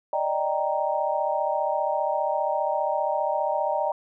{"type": "chord", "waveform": "sine", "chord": "Eb major seventh", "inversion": "third", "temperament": "equal", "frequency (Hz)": [587.3, 622.3, 784, 932.3], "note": ["D5", "Eb5", "G5", "Bb5"], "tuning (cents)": [0, 0, 0, 0], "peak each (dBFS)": -28, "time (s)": [0.13, 3.92], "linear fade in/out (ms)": 2, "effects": []}